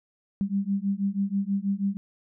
sine beating tone pair, 195 / 201.2 Hz, G3 / G3, -9 / +45 cents, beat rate 6.2 Hz, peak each -27 dBFS, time 0.41-1.97 s, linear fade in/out 0 ms, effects none

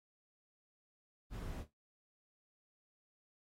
brown noise with echo, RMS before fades -43 dBFS, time 1.3-1.65 s, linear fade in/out 50 ms, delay 27 ms, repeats 3, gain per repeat -12 dB, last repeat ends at 1.731 s, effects noise-tail reverb RT60 0.2 s tail -26 dB re dry + AAC 48 kbps

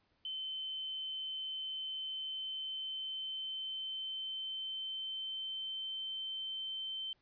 sine tone with pitch glide, 3072 to 3095 Hz, G7 to G7, -36 to -23 cents, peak -38 dBFS, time 0.25-7.13 s, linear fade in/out 2 ms, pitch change +13 cents, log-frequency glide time 1.87-6.12 s, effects pink hiss -75 dBFS RMS until 7.21 s + resampled to 11025 Hz

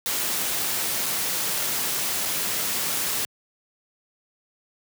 white noise with dropouts, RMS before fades -26 dBFS, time 0.06-3.25 s, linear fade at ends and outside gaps 0 ms, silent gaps 1.059-1.063 / 2.253-2.257 s, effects high-pass 100 Hz 12 dB/octave

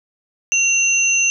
sine tone pair together, 2748 / 6159 Hz, F7 / G8, -29 / -31 cents, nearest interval octave + major second, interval 1398 cents, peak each -16 dBFS, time 0.52-1.3 s, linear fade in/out 0 ms, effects none

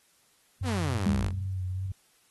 sine tone with vibrato, 93.5 Hz, F#2, 19 cents sharp, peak -29 dBFS, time 0.61-1.92 s, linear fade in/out 5 ms, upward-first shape sine, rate 2.6 Hz, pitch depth 34 cents each way
sawtooth exponential sweep, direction down, 277.7 to 43.41 Hz, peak -25 dBFS, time 0.63-1.32 s, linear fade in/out 50 ms
sine tone with exponential decay, 199.7 Hz, G3, 32 cents sharp, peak -20 dBFS, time 1.06-1.52 s, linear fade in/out 5 ms, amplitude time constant 100 ms
effects white hiss -65 dBFS RMS until 2.3 s + AAC 32 kbps

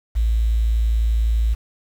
sine tone, 55.9 Hz, A1, 28 cents sharp, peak -15 dBFS, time 0.15-1.55 s, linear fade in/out 20 ms, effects 7-bit

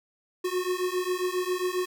square beating tone pair, 360.7 / 368.1 Hz, F#4 / F#4, -44 / -9 cents, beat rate 7.4 Hz, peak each -30 dBFS, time 0.44-1.86 s, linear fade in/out 10 ms, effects none

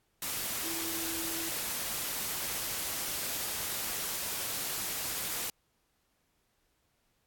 sine tone in noise, 329.6 Hz, E4, in tune, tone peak -41 dBFS, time 0.64-1.49 s, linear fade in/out 2 ms, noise white, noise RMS -35 dBFS, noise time 0.22-5.5 s, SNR -9 dB, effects pink hiss -75 dBFS RMS until 7.26 s + AAC 64 kbps

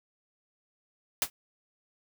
white noise with exponential decay, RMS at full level -22 dBFS, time 1.22-1.3 s, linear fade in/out 1 ms, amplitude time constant 17 ms, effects none

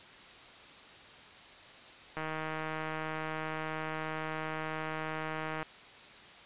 click train, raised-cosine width 0.5 ms, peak -22 dBFS, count 544, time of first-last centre 2.17-5.629 s, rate 157 Hz, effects white hiss -52 dBFS RMS until 6.45 s + resampled to 8000 Hz

